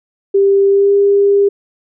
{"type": "tone with pitch glide", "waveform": "sine", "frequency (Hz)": [395.2, 401.2], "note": ["G4", "G4"], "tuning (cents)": [14, 40], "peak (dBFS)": -7, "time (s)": [0.34, 1.49], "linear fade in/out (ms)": 10, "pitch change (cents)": 26, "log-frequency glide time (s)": [0.68, 0.93], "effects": []}